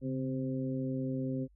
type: harmonic tone with a mistuned harmonic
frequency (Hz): 130.81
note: C3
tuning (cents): 0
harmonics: 1 / 2 / 3 / 4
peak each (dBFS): -36 / -34 / -43 / -42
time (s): 0.01-1.48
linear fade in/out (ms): 50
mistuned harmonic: 1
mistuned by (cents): +69
effects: added 50 Hz sine -60 dBFS peak until 1.55 s